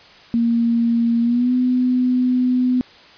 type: tone with pitch glide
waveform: sine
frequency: 233.1 to 251.3 Hz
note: A#3 to B3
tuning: 0 to +30 cents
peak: -14 dBFS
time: 0.34-2.81 s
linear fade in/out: 0 ms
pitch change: +130 cents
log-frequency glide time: 1.21-1.53 s
effects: white hiss -45 dBFS RMS until 3.17 s + resampled to 11025 Hz